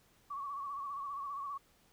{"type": "tone with vibrato", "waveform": "sine", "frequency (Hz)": 1122, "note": "C#6", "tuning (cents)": 21, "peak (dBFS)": -38, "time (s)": [0.3, 1.58], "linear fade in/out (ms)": 10, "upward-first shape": "sine", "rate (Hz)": 15, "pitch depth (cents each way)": 59, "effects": ["pink hiss -68 dBFS RMS until 1.92 s"]}